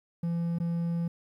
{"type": "tone with dropouts", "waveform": "triangle", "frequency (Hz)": 169.4, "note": "E3", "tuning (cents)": 48, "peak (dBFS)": -25, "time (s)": [0.23, 1.08], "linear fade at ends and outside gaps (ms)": 5, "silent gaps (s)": [0.586, 0.6], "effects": ["11-bit"]}